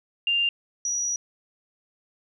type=tone pair in turn; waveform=sine; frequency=2794 / 5815 Hz; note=F7 / F#8; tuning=0 / -31 cents; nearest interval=octave + minor second; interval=1269 cents; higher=second; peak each=-20 / -24 dBFS; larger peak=first; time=0.27-0.49 / 0.85-1.16 s; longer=second; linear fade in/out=2 ms; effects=10-bit